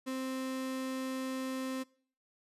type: tone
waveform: 35% pulse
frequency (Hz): 261.6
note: C4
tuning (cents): 0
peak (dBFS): -33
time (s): 0.06-1.84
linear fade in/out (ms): 20
effects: noise-tail reverb RT60 0.5 s tail -23 dB re dry + resampled to 32000 Hz